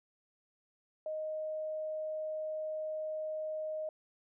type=tone; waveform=sine; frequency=622.3 Hz; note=D#5; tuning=in tune; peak=-35 dBFS; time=1.06-3.89 s; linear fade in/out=2 ms; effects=none